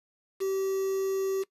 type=tone with quantisation; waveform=triangle; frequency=385.6 Hz; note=G4; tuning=28 cents flat; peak=-24 dBFS; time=0.4-1.44 s; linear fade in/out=20 ms; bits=7; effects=noise-tail reverb RT60 0.1 s tail -19 dB re dry + resampled to 32000 Hz